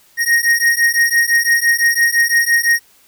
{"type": "beating tone pair", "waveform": "square", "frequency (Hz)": [1864.7, 1870.6], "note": ["A#6", "A#6"], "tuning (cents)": [0, 6], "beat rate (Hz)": 5.9, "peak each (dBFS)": -15, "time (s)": [0.17, 2.8], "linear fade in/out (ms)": 50, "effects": ["white hiss -51 dBFS RMS until 3.07 s"]}